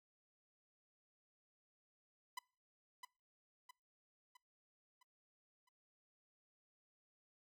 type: tone with echo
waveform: sawtooth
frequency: 1000 Hz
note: B5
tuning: 21 cents sharp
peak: -39 dBFS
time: 2.37-2.39 s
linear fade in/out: 5 ms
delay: 660 ms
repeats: 5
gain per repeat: -6 dB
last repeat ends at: 5.69 s
effects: noise-tail reverb RT60 0.4 s tail -26 dB re dry + AAC 64 kbps